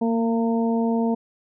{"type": "harmonic tone with a mistuned harmonic", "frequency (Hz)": 228.4, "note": "A#3", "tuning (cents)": -35, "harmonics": [1, 2, 3, 4], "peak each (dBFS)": [-20, -26, -30, -32], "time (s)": [0.01, 1.15], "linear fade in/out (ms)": 10, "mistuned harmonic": 1, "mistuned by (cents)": 16, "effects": []}